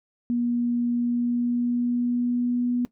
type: tone with pitch glide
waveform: sine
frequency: 239.8 to 244.3 Hz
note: A#3 to B3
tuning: +49 to -19 cents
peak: -21 dBFS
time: 0.3-2.85 s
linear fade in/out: 0 ms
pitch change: +32 cents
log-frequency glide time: 0.93-2.7 s
effects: noise-tail reverb RT60 0.1 s tail -17 dB re dry